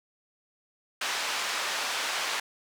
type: band-pass noise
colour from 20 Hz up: pink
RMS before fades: -31 dBFS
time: 1.01-2.4 s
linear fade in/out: 5 ms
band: 940 to 6100 Hz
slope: 12 dB/octave
effects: none